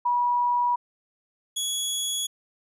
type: tone pair in turn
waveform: sine / 20% pulse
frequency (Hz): 970 / 3360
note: B5 / G#7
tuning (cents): -31 / +19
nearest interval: octave + minor seventh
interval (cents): 2150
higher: second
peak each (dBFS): -20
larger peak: neither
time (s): 0.05-0.76 / 1.56-2.27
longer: neither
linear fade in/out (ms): 10
effects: none